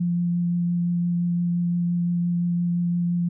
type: tone with vibrato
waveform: sine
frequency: 173.8 Hz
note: F3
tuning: 8 cents flat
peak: -20 dBFS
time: 0-3.29 s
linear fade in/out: 10 ms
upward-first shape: triangle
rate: 5.8 Hz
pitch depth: 11 cents each way
effects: none